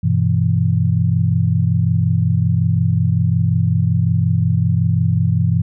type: chord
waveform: sine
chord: E minor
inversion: first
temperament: equal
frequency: 98 / 123.47 / 164.81 Hz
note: G2 / B2 / E3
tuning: 0 / 0 / 0 cents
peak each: -17 dBFS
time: 0.03-5.62 s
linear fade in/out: 10 ms
effects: none